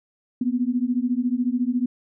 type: beating tone pair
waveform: sine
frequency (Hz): 240 / 254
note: B3 / B3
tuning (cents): -49 / +49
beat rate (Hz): 14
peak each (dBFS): -23 / -23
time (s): 0.41-1.86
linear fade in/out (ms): 5
effects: none